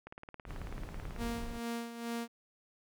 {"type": "click train", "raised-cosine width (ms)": 0.5, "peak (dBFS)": -31, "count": 21, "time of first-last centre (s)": [0.07, 1.163], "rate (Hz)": 18.3}
{"type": "noise", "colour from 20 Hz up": "brown", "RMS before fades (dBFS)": -42, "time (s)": [0.45, 1.6], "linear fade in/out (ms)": 50}
{"type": "tone with tremolo", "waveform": "sawtooth", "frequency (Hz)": 233.7, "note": "A#3", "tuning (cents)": 5, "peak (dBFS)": -31, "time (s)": [1.17, 2.28], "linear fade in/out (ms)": 50, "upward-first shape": "sine", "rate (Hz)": 2.3, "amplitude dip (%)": 65}
{"effects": []}